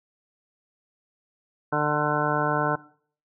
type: harmonic tone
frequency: 149.3 Hz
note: D3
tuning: 29 cents sharp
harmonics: 1 / 2 / 3 / 4 / 5 / 6 / 7 / 9 / 10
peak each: -30 / -30 / -30 / -30 / -30 / -30 / -30 / -30 / -30 dBFS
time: 1.72-2.76 s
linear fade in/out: 10 ms
effects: noise-tail reverb RT60 0.5 s tail -19 dB re dry